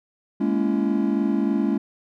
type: chord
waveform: triangle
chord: A# half-diminished seventh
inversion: third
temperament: just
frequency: 209.8 / 233.1 / 279.7 / 335.6 Hz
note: G#3 / A#3 / C#4 / E4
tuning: +18 / 0 / +16 / +31 cents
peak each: -21 / -25 / -22 / -25 dBFS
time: 0.4-1.78 s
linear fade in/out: 10 ms
effects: none